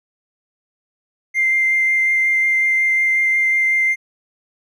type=tone with vibrato; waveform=triangle; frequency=2093 Hz; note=C7; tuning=in tune; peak=-10 dBFS; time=1.34-3.96 s; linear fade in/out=50 ms; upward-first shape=sine; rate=5.5 Hz; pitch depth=9 cents each way; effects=tanh soft clip ceiling -11 dBFS